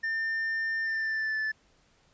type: tone with pitch glide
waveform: triangle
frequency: 1800 to 1747.7 Hz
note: A6 to A6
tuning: +39 to -12 cents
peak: -26 dBFS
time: 0.03-1.52 s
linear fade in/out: 10 ms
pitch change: -51 cents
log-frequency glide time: 0.82-1.39 s
effects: pink hiss -65 dBFS RMS until 2.13 s + resampled to 16000 Hz